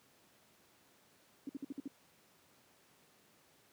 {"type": "tone bursts", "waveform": "sine", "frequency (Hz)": 277.2, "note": "C#4", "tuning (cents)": 0, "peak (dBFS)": -38, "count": 6, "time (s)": [1.47, 1.877], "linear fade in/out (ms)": 2, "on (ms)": 22, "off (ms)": 55, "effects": ["pink hiss -67 dBFS RMS until 3.72 s", "high-pass 150 Hz 12 dB/octave"]}